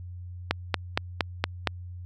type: click train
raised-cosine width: 0.3 ms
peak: -6 dBFS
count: 6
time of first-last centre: 0.51-1.673 s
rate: 4.3 Hz
effects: added 89 Hz sine -37 dBFS peak until 2.05 s